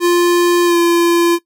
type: tone with pitch glide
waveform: square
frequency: 349.2 to 342.2 Hz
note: F4 to F4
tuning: 0 to -35 cents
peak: -10 dBFS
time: 0-1.39 s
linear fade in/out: 50 ms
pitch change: -35 cents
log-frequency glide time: 0.65-0.77 s
effects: noise-tail reverb RT60 0.1 s tail -19 dB re dry